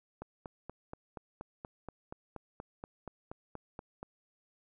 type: click train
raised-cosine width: 1 ms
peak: -28 dBFS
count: 17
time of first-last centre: 0.22-4.03 s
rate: 4.2 Hz
effects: none